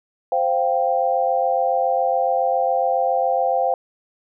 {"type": "chord", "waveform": "sine", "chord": "C suspended fourth", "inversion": "none", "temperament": "just", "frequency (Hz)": [523.3, 697.7, 784.9], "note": ["C5", "F5", "G5"], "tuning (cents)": [0, -2, 2], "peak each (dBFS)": -21, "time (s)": [0.32, 3.74], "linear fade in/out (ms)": 2, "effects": []}